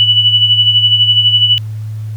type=tone with tremolo; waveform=sine; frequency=2960 Hz; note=F#7; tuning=in tune; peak=-4 dBFS; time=0-1.58 s; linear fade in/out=0 ms; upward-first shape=sine; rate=12 Hz; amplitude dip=60%; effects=added 108 Hz sine -19 dBFS peak until 2.16 s + pink hiss -46 dBFS RMS until 2.16 s